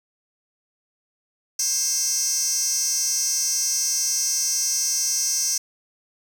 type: tone with high-pass filter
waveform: 15% pulse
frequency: 531 Hz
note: C5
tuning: 25 cents sharp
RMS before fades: -23 dBFS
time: 1.59-5.58 s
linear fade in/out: 5 ms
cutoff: 6300 Hz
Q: 7.4
effects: none